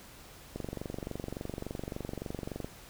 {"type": "click train", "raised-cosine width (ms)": 2, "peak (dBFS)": -23, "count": 50, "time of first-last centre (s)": [0.56, 2.645], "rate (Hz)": 23.5, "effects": ["pink hiss -52 dBFS RMS until 2.89 s"]}